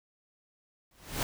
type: noise with exponential growth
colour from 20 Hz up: pink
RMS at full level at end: -28 dBFS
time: 0.91-1.23 s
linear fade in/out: 2 ms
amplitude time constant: 69 ms
effects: none